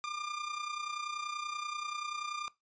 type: tone with amplitude modulation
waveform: sawtooth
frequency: 1199 Hz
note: D6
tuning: 36 cents sharp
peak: -30 dBFS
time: 0.04-2.48 s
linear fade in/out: 0 ms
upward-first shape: sine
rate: 30.4 Hz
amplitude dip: 65%
effects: noise-tail reverb RT60 0.2 s tail -20 dB re dry + resampled to 16000 Hz